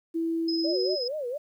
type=tone with pitch glide; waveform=sine; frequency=329.6 to 372.1 Hz; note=E4 to F#4; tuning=0 to +10 cents; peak=-25 dBFS; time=0.14-0.96 s; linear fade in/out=20 ms; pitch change=+210 cents; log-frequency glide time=0.69-0.76 s
type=tone with tremolo; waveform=sine; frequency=5090 Hz; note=D#8; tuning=39 cents sharp; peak=-28 dBFS; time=0.48-1.08 s; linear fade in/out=5 ms; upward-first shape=sine; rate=19 Hz; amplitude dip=45%
type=tone with vibrato; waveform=sine; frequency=545 Hz; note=C#5; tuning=29 cents flat; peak=-29 dBFS; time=0.64-1.38 s; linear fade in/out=10 ms; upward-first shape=sine; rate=4.3 Hz; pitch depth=230 cents each way
effects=10-bit